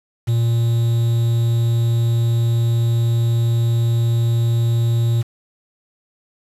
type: tone with quantisation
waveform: triangle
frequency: 116.54 Hz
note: A#2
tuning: in tune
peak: -12 dBFS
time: 0.27-5.23 s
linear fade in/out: 20 ms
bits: 6
effects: resampled to 32000 Hz